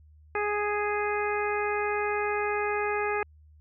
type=harmonic tone; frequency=415.3 Hz; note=G#4; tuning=in tune; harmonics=1 / 2 / 3 / 4 / 5 / 6; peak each=-29 / -32 / -34 / -35 / -36 / -37 dBFS; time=0.35-3.23 s; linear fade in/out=2 ms; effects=added 76 Hz sine -52 dBFS peak until 3.6 s

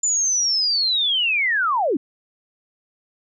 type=linear sweep; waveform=sine; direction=down; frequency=7120 to 240 Hz; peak=-17 dBFS; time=0.03-1.97 s; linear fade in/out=5 ms; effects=none

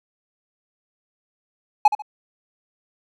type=tone with echo; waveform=triangle; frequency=843 Hz; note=G#5; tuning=26 cents sharp; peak=-6 dBFS; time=1.85-1.88 s; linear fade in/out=5 ms; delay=71 ms; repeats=2; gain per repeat=-11 dB; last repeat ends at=2.022 s; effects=none

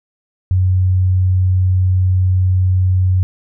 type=tone; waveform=sine; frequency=92.5 Hz; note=F#2; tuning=in tune; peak=-10 dBFS; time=0.51-3.23 s; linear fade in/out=0 ms; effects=none

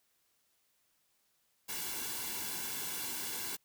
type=noise with comb filter; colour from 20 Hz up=white; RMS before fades=-39 dBFS; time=1.68-3.57 s; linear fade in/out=20 ms; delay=1.6 ms; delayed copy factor=-0.65; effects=white hiss -75 dBFS RMS until 3.64 s

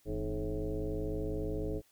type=tone with frequency modulation; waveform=sine; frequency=196 Hz; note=G3; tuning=in tune; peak=-32 dBFS; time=0.05-1.82 s; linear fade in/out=50 ms; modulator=114 Hz; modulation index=2.8; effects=white hiss -68 dBFS RMS until 1.91 s

